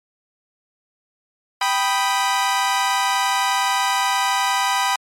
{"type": "chord", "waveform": "sawtooth", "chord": "G augmented", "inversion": "none", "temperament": "equal", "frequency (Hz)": [784, 987.8, 1244.5], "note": ["G5", "B5", "D#6"], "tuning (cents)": [0, 0, 0], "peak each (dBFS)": [-18, -16, -22], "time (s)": [1.61, 4.96], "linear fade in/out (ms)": 5, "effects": ["low-pass 11000 Hz 12 dB/octave", "MP3 64 kbps"]}